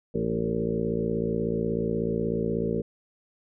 harmonic tone with a mistuned harmonic, 56.4 Hz, A1, 44 cents sharp, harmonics 1 / 2 / 3 / 4 / 5 / 6 / 7 / 8 / 9 / 10, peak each -40 / -37 / -31 / -31 / -40 / -35 / -32 / -30 / -42 / -40 dBFS, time 0.14-2.82 s, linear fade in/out 10 ms, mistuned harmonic 8, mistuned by +28 cents, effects none

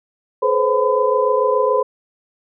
sine tone cluster, 427.1 / 504 / 531 / 1008 Hz, G#4 / B4 / C5 / B5, +48 / +35 / +25 / +35 cents, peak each -19 dBFS, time 0.42-1.83 s, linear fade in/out 10 ms, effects none

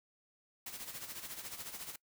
white noise with tremolo, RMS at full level -43 dBFS, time 0.66-1.96 s, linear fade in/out 5 ms, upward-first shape sine, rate 14 Hz, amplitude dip 65%, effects noise-tail reverb RT60 0.1 s tail -23 dB re dry

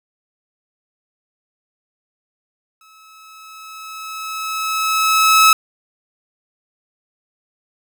sawtooth tone with exponential growth, 1295 Hz, E6, 31 cents flat, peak -3 dBFS, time 2.81-5.53 s, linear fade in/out 2 ms, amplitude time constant 590 ms, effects none

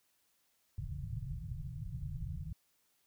white low-pass noise, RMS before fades -41 dBFS, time 0.78-2.53 s, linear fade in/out 5 ms, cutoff 160 Hz, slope 96 dB/octave, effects white hiss -75 dBFS RMS until 3.06 s

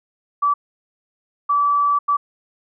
sine tone bursts at uneven times, 1154 Hz, D6, 31 cents flat, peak -14 dBFS, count 3, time 0.42-0.54 / 1.49-1.99 / 2.08-2.17 s, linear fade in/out 10 ms, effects none

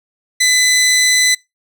15% pulse tone, 2006 Hz, B6, 26 cents sharp, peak -4 dBFS, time 0.4-1.35 s, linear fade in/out 10 ms, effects noise-tail reverb RT60 0.2 s tail -23 dB re dry

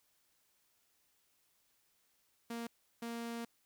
sawtooth tone bursts at uneven times, 233.1 Hz, A#3, in tune, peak -36 dBFS, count 2, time 2.5-2.67 / 3.02-3.45 s, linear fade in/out 5 ms, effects white hiss -75 dBFS RMS until 3.65 s

